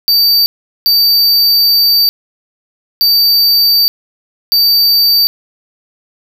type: tone bursts at uneven times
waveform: square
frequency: 4626 Hz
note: D8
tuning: 27 cents flat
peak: -7 dBFS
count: 4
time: 0.08-0.46 / 0.86-2.09 / 3.01-3.88 / 4.52-5.27 s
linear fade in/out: 0 ms
effects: 8-bit